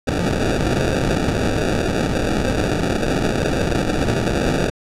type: noise with sample-and-hold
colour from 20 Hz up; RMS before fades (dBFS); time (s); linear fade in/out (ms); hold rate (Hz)
white; -19; 0.07-4.7; 5; 1050
effects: low-pass 8000 Hz 12 dB/octave